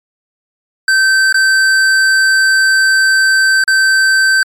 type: tone with dropouts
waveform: square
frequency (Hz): 1550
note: G6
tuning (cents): -20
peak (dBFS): -8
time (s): 0.88-4.43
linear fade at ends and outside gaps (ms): 2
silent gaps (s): 1.326-1.343 / 3.639-3.678
effects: low-pass 9000 Hz 12 dB/octave + MP3 96 kbps